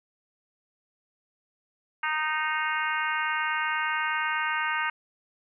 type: harmonic tone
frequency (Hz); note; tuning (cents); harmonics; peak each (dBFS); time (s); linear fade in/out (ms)
309.4; D#4; -10; 3 / 4 / 5 / 6 / 7 / 8 / 9; -32 / -32 / -30 / -34 / -34 / -40 / -37; 2.03-4.9; 5
effects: none